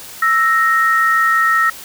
sine tone pair together, 1318.5 / 1864.7 Hz, E6 / A#6, 0 / 0 cents, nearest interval tritone, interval 600 cents, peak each -13 / -14 dBFS, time 0.22-1.7 s, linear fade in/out 5 ms, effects white hiss -34 dBFS RMS until 1.84 s

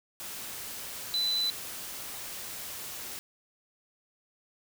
sine tone in noise, 4000 Hz, B7, 21 cents sharp, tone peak -26 dBFS, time 1.14-1.5 s, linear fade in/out 0 ms, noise white, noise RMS -40 dBFS, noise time 0.2-3.19 s, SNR +11 dB, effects none

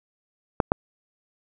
clicks, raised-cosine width 1 ms, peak -4 dBFS, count 2, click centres 0.602 / 0.719 s, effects none

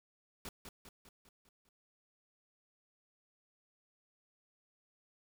pink noise with echo, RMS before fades -45 dBFS, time 0.45-0.49 s, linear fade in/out 2 ms, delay 200 ms, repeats 6, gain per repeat -5 dB, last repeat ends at 1.69 s, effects none

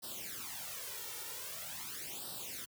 white noise with flanger, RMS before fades -44 dBFS, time 0.02-2.66 s, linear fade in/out 20 ms, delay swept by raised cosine 0.22 to 2.22 ms, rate 0.44 Hz, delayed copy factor +0.85, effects high-pass 80 Hz 12 dB/octave

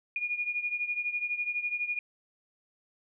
sine beating tone pair, 2436 / 2448 Hz, D#7 / D#7, -37 / -29 cents, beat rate 12 Hz, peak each -31 / -35 dBFS, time 0.16-1.99 s, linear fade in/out 2 ms, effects none

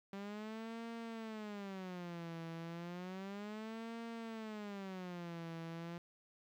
sawtooth tone with vibrato, 195.1 Hz, G3, 8 cents flat, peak -40 dBFS, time 0.13-5.98 s, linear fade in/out 2 ms, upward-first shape sine, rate 0.32 Hz, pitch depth 290 cents each way, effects low-pass 4000 Hz 12 dB/octave + 12-bit

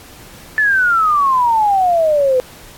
sine exponential sweep, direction down, 1761 to 499.3 Hz, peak -10 dBFS, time 0.58-2.4 s, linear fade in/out 0 ms, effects pink hiss -39 dBFS RMS until 2.77 s + AAC 64 kbps

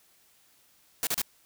white noise bursts, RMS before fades -28 dBFS, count 3, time 1.03-1.217 s, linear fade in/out 0 ms, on 39 ms, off 35 ms, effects white hiss -63 dBFS RMS until 1.45 s

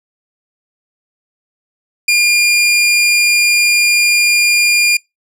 sawtooth tone, 2411 Hz, D7, 45 cents sharp, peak -5 dBFS, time 2.08-4.97 s, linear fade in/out 5 ms, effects noise-tail reverb RT60 0.2 s tail -26 dB re dry + low-pass 11000 Hz 12 dB/octave

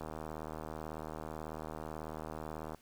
click train, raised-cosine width 1 ms, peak -28 dBFS, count 215, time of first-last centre 0.01-2.747 s, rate 78.2 Hz, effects pink hiss -65 dBFS RMS until 2.81 s

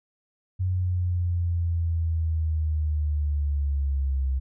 sine linear sweep, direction down, 92.5 to 65.6 Hz, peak -22 dBFS, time 0.59-4.4 s, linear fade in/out 20 ms, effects none

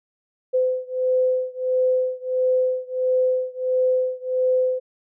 sine beating tone pair, 510 / 511.5 Hz, C5 / C5, -44 / -39 cents, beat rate 1.5 Hz, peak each -21 / -22 dBFS, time 0.53-4.8 s, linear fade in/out 20 ms, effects none

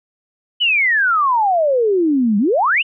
sine exponential two-way sweep, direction down then up, 3046 to 196 to 3046 Hz, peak -12 dBFS, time 0.6-2.83 s, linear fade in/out 20 ms, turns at 2.38 s, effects none

